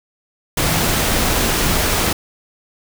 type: tone in noise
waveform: sine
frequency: 159.7 Hz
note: D#3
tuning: 45 cents sharp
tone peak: -23 dBFS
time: 0.63-0.84 s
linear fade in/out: 5 ms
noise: pink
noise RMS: -17 dBFS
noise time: 0.57-2.13 s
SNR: -9 dB
effects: none